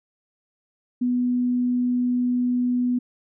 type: tone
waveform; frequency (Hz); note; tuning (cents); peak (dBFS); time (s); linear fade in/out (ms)
sine; 246.9; B3; 0; -19; 1.01-2.99; 10
effects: none

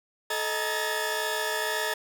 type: tone cluster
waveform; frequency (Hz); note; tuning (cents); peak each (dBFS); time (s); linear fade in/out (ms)
sawtooth; 435 / 625 / 937 / 1692 / 1754; A4 / D#5 / A#5 / G#6 / A6; -20 / +8 / +9 / +32 / -6; -30; 0.3-1.94; 5
effects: none

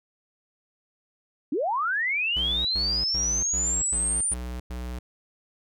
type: linear sweep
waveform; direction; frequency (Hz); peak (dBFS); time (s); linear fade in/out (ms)
sine; up; 250 to 9340; -23; 1.52-4.34; 5
type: tone bursts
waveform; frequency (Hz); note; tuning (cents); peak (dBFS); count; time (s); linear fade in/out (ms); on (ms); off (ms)
square; 61.5; B1; -7; -32; 7; 2.36-4.99; 5; 290; 100
effects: none

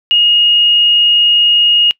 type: tone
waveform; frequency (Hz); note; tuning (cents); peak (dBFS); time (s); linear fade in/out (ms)
sine; 2865; F7; +44; -6; 0.11-1.91; 0
effects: noise-tail reverb RT60 0.1 s tail -22 dB re dry

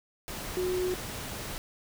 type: tone in noise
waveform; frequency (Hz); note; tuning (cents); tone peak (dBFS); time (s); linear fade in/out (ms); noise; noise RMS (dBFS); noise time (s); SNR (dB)
sine; 365.4; F#4; -22; -27; 0.57-0.94; 0; pink; -38; 0.28-1.58; +8
effects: none

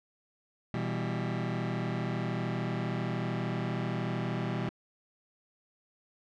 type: chord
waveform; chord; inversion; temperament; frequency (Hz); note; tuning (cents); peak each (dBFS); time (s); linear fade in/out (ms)
sawtooth; E minor; second; just; 123.61 / 164.81 / 197.78; B2 / E3 / G3; +2 / 0 / +16; -30 / -31 / -32; 0.74-4.69; 0
effects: low-pass 3000 Hz 12 dB/octave

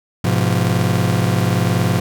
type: chord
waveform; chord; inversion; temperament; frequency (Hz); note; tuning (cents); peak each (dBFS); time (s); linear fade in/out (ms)
40% pulse; F diminished; first; just; 104.77 / 125.72 / 174.61; Ab2 / Cb3 / F3; +16 / +31 / 0; -18; 0.24-2; 5
effects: none

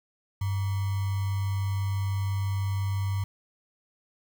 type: tone with sample-and-hold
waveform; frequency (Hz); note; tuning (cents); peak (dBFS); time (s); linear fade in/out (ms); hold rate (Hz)
sine; 98; G2; 0; -25; 0.41-3.24; 5; 1050
effects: none

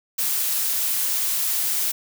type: noise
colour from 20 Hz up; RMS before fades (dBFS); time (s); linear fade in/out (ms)
blue; -23; 0.18-1.92; 10
effects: none

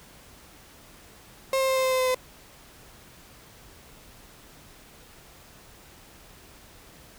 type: tone with pitch steps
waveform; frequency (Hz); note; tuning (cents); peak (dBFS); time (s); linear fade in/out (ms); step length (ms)
35% pulse; 533 / 529.6 / 526.3 / 522.9 / 519.6 / 516.3 / 513.1 / 509.8; C5 / C5 / C5 / C5 / C5 / C5 / C5 / C5; +32 / +21 / +10 / -1 / -12 / -23 / -34 / -45; -20; 1.53-2.146; 2; 77
effects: pink hiss -51 dBFS RMS until 7.18 s

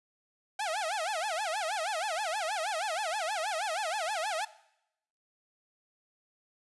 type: tone with vibrato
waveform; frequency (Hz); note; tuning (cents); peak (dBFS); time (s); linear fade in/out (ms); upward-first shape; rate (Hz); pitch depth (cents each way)
sawtooth; 739; F#5; -2; -27; 0.59-4.45; 5; sine; 6.3; 290
effects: noise-tail reverb RT60 0.8 s tail -18 dB re dry + resampled to 24000 Hz

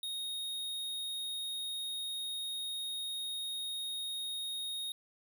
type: tone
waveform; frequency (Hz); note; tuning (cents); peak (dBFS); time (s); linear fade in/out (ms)
square; 3729; A#7; 0; -37; 0.03-4.92; 2
effects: none

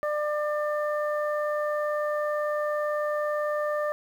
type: harmonic tone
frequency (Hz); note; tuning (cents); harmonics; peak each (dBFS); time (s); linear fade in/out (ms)
597; D5; +28; 1 / 2 / 3; -26 / -32 / -36; 0.03-3.92; 0
effects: 9-bit

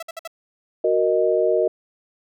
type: tone bursts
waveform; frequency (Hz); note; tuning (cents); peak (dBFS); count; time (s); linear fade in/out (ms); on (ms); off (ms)
sawtooth; 659.3; E5; 0; -26; 4; 0-0.276; 5; 27; 56
type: chord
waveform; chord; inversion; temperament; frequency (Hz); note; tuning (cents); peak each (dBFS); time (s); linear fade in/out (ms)
sine; D# minor; first; equal; 370 / 466.2 / 622.3; F#4 / A#4 / D#5; 0 / 0 / 0; -21 / -20 / -20; 0.84-1.68; 5
effects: none

